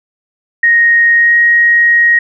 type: tone with pitch glide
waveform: sine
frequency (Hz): 1868 to 1882.1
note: A#6 to A#6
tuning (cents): +3 to +16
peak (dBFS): -5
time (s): 0.63-2.19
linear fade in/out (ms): 5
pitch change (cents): +13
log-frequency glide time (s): 1.15-1.36
effects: none